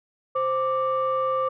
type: tone pair together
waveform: sine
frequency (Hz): 523.3 / 1174.8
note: C5 / D6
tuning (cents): 0 / 0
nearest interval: octave + major second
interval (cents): 1400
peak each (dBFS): -23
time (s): 0.35-1.49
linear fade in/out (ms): 10
effects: tanh soft clip ceiling -16 dBFS